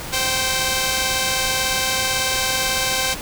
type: tone pair together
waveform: 5% pulse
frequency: 523.3 / 775.9 Hz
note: C5 / G5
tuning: 0 / -18 cents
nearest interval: perfect fifth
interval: 682 cents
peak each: -10 dBFS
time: 0.12-3.15 s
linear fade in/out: 20 ms
effects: pink hiss -31 dBFS RMS until 3.21 s